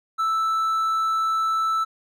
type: tone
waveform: triangle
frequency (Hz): 1318.5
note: E6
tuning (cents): 0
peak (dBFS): -18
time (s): 0.18-1.85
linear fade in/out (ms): 20
effects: none